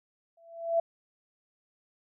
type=tone with exponential growth; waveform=sine; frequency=669 Hz; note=E5; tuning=25 cents sharp; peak=-20 dBFS; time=0.37-0.8 s; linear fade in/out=5 ms; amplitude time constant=93 ms; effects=none